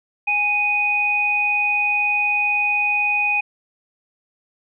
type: tone pair together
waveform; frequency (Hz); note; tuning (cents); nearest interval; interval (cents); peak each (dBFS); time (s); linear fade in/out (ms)
sine; 824.9 / 2489; G#5 / D#7; -12 / 0; octave + perfect fifth; 1912; -25 / -17; 0.27-3.41; 10
effects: none